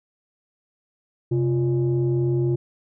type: tone pair together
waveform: sine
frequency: 130.8 / 349.2 Hz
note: C3 / F4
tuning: 0 / 0 cents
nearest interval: octave + perfect fourth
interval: 1700 cents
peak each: -19 / -21 dBFS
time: 1.31-2.56 s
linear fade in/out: 10 ms
effects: tanh soft clip ceiling -14 dBFS